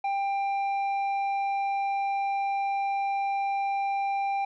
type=tone with low-pass filter; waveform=square; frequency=792 Hz; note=G5; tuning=18 cents sharp; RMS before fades=-28 dBFS; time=0.04-4.45 s; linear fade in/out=5 ms; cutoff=1700 Hz; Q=2.4; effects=none